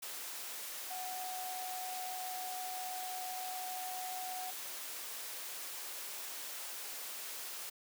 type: tone in noise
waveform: sine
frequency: 740 Hz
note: F#5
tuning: in tune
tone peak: -41 dBFS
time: 0.9-4.51 s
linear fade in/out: 10 ms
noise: white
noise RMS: -44 dBFS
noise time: 0.02-7.7 s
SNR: 0 dB
effects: high-pass 400 Hz 12 dB/octave